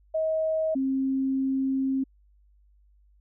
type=tone pair in turn; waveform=sine; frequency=635 / 267 Hz; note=D#5 / C4; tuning=+35 / +35 cents; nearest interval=octave + minor third; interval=1500 cents; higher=first; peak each=-23 dBFS; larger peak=neither; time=0.14-0.75 / 0.75-2.04 s; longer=second; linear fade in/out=10 ms; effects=added 50 Hz sine -57 dBFS peak until 3.2 s